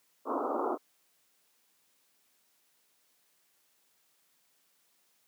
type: band-pass noise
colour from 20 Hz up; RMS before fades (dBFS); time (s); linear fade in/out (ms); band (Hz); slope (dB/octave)
pink; -32; 0.25-0.78; 50; 250 to 1300; 96
effects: white hiss -71 dBFS RMS until 5.27 s + high-pass 150 Hz 12 dB/octave